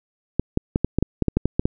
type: clicks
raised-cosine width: 3 ms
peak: -5 dBFS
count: 12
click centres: 0.396 / 0.574 / 0.759 / 0.846 / 0.986 / 1.026 / 1.223 / 1.283 / 1.37 / 1.456 / 1.595 / 1.655 s
effects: none